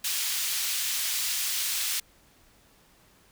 pink high-pass noise, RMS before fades -29 dBFS, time 0.04-2 s, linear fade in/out 5 ms, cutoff 3100 Hz, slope 12 dB/octave, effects pink hiss -60 dBFS RMS until 3.31 s

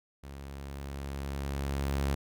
sawtooth tone with level ramp, 69.3 Hz, C#2, in tune, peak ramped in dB -39 to -23 dBFS, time 0.23-2.15 s, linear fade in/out 10 ms, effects none

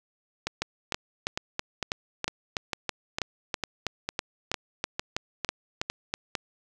two click trains, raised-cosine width 0.2 ms, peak -10 / -11 dBFS, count 18 / 14, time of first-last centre 0.62-6.139 / 0.47-6.352 s, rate 3.08 / 2.21 Hz, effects none

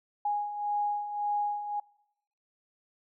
sine beating tone pair, 825 / 826.8 Hz, G#5 / G#5, -12 / -8 cents, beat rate 1.8 Hz, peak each -36 / -29 dBFS, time 0.25-1.8 s, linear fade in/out 5 ms, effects noise-tail reverb RT60 0.9 s tail -25 dB re dry

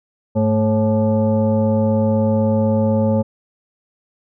sine tone with frequency modulation, 220 Hz, A3, in tune, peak -13 dBFS, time 0.35-3.23 s, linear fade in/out 20 ms, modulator 324 Hz, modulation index 1.2, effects none

